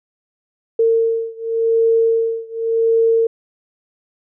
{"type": "beating tone pair", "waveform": "sine", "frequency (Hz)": [454.5, 455.39], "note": ["A#4", "A#4"], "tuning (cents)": [-44, -40], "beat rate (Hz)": 0.89, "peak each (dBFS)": [-16, -17], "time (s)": [0.79, 3.27], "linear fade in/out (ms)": 5, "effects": []}